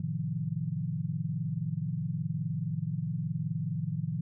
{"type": "chord", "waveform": "sine", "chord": "F dominant seventh", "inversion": "first", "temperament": "equal", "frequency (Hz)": [110, 130.81, 155.56, 174.61], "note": ["A2", "C3", "Eb3", "F3"], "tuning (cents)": [0, 0, 0, 0], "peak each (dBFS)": [-38, -37, -33, -36], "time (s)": [0, 4.21], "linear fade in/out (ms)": 5, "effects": []}